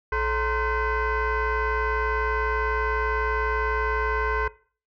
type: tone with frequency modulation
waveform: sine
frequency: 550 Hz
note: C#5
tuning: 14 cents flat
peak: -21 dBFS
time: 0.12-4.48 s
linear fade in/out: 5 ms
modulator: 492 Hz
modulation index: 2.6
effects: noise-tail reverb RT60 0.4 s tail -19 dB re dry + tanh soft clip ceiling -18 dBFS